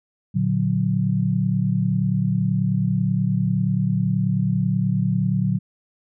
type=chord; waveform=sine; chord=Bb augmented; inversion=none; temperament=equal; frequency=116.54 / 146.83 / 185 Hz; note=Bb2 / D3 / F#3; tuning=0 / 0 / 0 cents; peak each=-23 / -23 / -21 dBFS; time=0.34-5.59 s; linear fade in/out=20 ms; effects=none